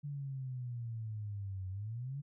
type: exponential two-way sweep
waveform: sine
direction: down then up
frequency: 146.5 to 92.5 to 146.5 Hz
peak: -38 dBFS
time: 0.03-2.22 s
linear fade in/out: 20 ms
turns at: 1.69 s
effects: none